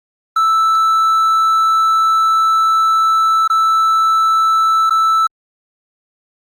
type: tone with dropouts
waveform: triangle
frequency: 1318.5 Hz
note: E6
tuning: in tune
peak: -8 dBFS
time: 0.36-5.27 s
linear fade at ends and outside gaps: 5 ms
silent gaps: 3.477-3.499 / 4.897-4.906 s
effects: Opus 32 kbps